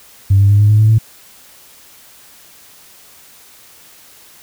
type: tone with pitch steps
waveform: sine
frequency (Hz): 98 / 100 / 102.04 / 104.13 / 106.25 / 108.42 / 110.64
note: G2 / G2 / G#2 / G#2 / G#2 / A2 / A2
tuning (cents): 0 / +35 / -30 / +5 / +40 / -25 / +10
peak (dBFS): -5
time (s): 0.3-0.986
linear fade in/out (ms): 10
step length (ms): 98
effects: tanh soft clip ceiling -2 dBFS + white hiss -43 dBFS RMS until 4.42 s